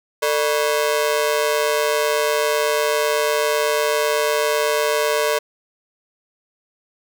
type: ring-modulated tone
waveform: sawtooth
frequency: 522 Hz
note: C5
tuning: 4 cents flat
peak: -10 dBFS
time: 0.22-5.39 s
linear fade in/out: 10 ms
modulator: 74 Hz
effects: none